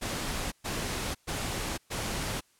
pink noise bursts, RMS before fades -33 dBFS, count 4, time 0.01-2.41 s, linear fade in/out 20 ms, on 510 ms, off 120 ms, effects white hiss -66 dBFS RMS until 2.59 s + low-pass 11000 Hz 12 dB/octave

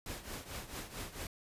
pink noise with tremolo, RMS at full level -41 dBFS, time 0.06-1.27 s, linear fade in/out 2 ms, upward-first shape triangle, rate 4.5 Hz, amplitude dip 80%, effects resampled to 32000 Hz

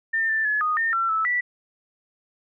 sine tone with pitch steps, 1803 / 1772 / 1705 / 1238 / 1819 / 1350 / 1309 / 1961 Hz, A6 / A6 / G#6 / D#6 / A#6 / E6 / E6 / B6, +42 / +12 / +45 / -9 / -43 / +41 / -13 / -13 cents, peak -20 dBFS, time 0.13-1.41 s, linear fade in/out 10 ms, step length 160 ms, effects none

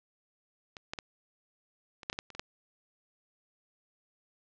clicks, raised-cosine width 0.2 ms, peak -26 / -18 / -20 / -28 / -14 / -20 / -17 / -30 / -27 / -17 dBFS, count 10, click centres 0.768 / 0.935 / 0.988 / 2.032 / 2.099 / 2.129 / 2.189 / 2.303 / 2.35 / 2.395 s, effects low-pass 6000 Hz 12 dB/octave

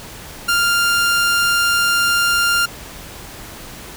sawtooth tone, 1396.9 Hz, F6, in tune, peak -10 dBFS, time 0.48-2.66 s, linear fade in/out 10 ms, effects pink hiss -35 dBFS RMS until 3.96 s

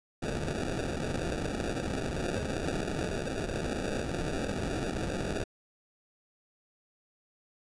white noise with sample-and-hold, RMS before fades -33 dBFS, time 0.22-5.44 s, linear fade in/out 10 ms, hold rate 1050 Hz, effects resampled to 22050 Hz

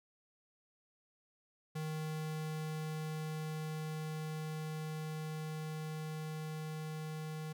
square tone with level ramp, 155.9 Hz, D#3, 4 cents sharp, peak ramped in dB -38 to -41 dBFS, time 1.75-7.53 s, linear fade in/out 10 ms, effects none

